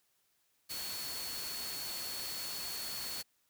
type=tone in noise; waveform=sine; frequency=4400 Hz; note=C#8; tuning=14 cents flat; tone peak=-42 dBFS; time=0.69-3.23 s; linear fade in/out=20 ms; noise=white; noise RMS=-42 dBFS; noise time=0.69-3.23 s; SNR=-3 dB; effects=white hiss -75 dBFS RMS until 3.49 s